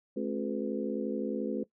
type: harmonic tone with a mistuned harmonic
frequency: 71.6 Hz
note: D2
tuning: 43 cents flat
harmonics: 3 / 4 / 5 / 6 / 7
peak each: -35 / -36 / -37 / -38 / -38 dBFS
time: 0.16-1.64 s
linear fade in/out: 10 ms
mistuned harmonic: 4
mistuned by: -110 cents
effects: noise-tail reverb RT60 0.1 s tail -19 dB re dry